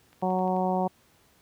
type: click train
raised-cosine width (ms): 0.3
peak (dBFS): -38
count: 6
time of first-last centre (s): 0.13-0.565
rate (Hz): 11.5
type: harmonic tone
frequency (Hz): 185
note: F#3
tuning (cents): 0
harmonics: 1 / 2 / 3 / 4 / 5 / 6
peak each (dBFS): -28 / -32 / -31 / -28 / -32 / -43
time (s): 0.22-0.88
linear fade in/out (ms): 10
effects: pink hiss -62 dBFS RMS until 1.41 s + high-pass 60 Hz 12 dB/octave